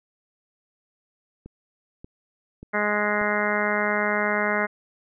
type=click train; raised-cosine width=3 ms; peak=-27 dBFS; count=4; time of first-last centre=1.46-3.214 s; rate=1.71 Hz
type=harmonic tone; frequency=208.5 Hz; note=G#3; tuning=7 cents sharp; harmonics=1 / 2 / 3 / 4 / 5 / 6 / 7 / 8 / 9 / 10; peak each=-30 / -30 / -28 / -32 / -32 / -32 / -29 / -32 / -30 / -30 dBFS; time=2.73-4.67 s; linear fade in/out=20 ms
effects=none